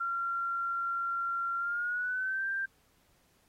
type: tone with pitch glide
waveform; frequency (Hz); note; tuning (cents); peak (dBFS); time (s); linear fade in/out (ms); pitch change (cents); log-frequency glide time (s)
sine; 1375 to 1579.5; F6 to G6; -27 to +13; -30; 0-2.66; 10; +240; 1.58-2.47
effects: pink hiss -69 dBFS RMS until 3.48 s + AAC 48 kbps